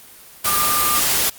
sine tone in noise, 1198 Hz, D6, 34 cents sharp, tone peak -20 dBFS, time 0.46-1 s, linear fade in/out 10 ms, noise white, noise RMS -18 dBFS, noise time 0.44-1.3 s, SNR -5 dB, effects white hiss -43 dBFS RMS until 1.38 s + Opus 24 kbps

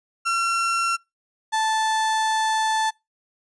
35% pulse tone pair in turn, 1361 / 877.6 Hz, F6 / A5, -45 / -5 cents, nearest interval minor sixth, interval 760 cents, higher first, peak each -18 dBFS, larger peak neither, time 0.25-0.97 / 1.52-2.91 s, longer second, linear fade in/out 20 ms, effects noise-tail reverb RT60 0.2 s tail -24 dB re dry + resampled to 22050 Hz

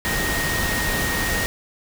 sine tone in noise, 1864.7 Hz, A#6, in tune, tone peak -25 dBFS, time 0.05-1.46 s, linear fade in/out 0 ms, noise pink, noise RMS -24 dBFS, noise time 0.05-1.46 s, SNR -4 dB, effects none

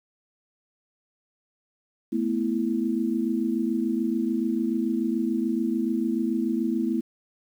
sine chord, A suspended second, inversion none, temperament equal, 220 / 246.9 / 329.6 Hz, A3 / B3 / E4, 0 / 0 / 0 cents, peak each -27 dBFS, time 2.12-7.01 s, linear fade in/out 10 ms, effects 9-bit

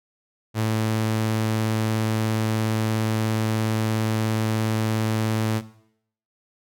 sawtooth tone with vibrato, 110 Hz, A2, in tune, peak -17 dBFS, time 0.54-5.62 s, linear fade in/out 50 ms, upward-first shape sine, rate 17 Hz, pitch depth 9 cents each way, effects noise-tail reverb RT60 0.7 s tail -17 dB re dry

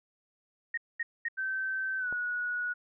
sine tone bursts, 1863 Hz, A#6, 2 cents flat, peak -29 dBFS, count 3, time 0.74-1.285 s, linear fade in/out 5 ms, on 35 ms, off 220 ms
sine tone with pitch glide, 1545 to 1460.8 Hz, G6 to F#6, -26 to -23 cents, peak -30 dBFS, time 1.37-2.74 s, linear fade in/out 20 ms, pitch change -97 cents, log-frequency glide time 1.98-2.09 s
click, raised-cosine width 1 ms, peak -29 dBFS, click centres 2.126 s
effects none

